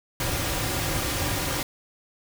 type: noise with comb filter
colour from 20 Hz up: pink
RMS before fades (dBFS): -27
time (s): 0.2-1.63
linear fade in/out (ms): 2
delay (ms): 4.6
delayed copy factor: -0.55
effects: none